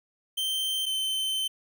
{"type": "tone pair in turn", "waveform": "45% pulse", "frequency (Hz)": [3123, 3084], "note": ["G7", "G7"], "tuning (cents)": [-7, -29], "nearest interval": "unison", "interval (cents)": 22, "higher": "first", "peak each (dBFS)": -26, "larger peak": "neither", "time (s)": [[0.37, 0.86], [0.86, 1.48]], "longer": "second", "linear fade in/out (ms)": 10, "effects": []}